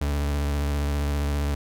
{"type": "tone with vibrato", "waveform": "40% pulse", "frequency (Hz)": 72.1, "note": "D2", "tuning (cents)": -31, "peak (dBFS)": -22, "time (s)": [0.01, 1.55], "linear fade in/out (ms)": 5, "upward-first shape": "square", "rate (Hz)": 15, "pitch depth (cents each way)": 26, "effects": []}